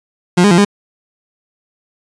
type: tone with pitch steps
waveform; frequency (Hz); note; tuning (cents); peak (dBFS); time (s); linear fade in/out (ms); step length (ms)
30% pulse; 177.5 / 205.2 / 172.5 / 203.3; F3 / G#3 / F3 / G#3; +28 / -21 / -21 / -37; -4; 0.37-0.65; 10; 70
effects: resampled to 22050 Hz